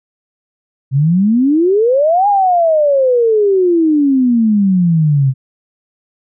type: exponential two-way sweep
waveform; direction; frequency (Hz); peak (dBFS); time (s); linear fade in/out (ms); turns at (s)
sine; up then down; 129 to 830.6 to 129; -8; 0.91-5.34; 50; 2.28
effects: none